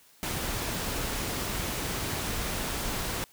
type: noise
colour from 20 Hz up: pink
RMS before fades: -32 dBFS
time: 0.23-3.24 s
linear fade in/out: 0 ms
effects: white hiss -59 dBFS RMS until 3.32 s